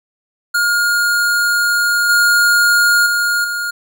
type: tone with level steps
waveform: square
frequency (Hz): 1422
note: F6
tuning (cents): +31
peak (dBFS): -13 / -10 / -14 / -19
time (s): 0.54-3.71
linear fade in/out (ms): 10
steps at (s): 2.09 / 3.06 / 3.44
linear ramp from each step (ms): 5
effects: none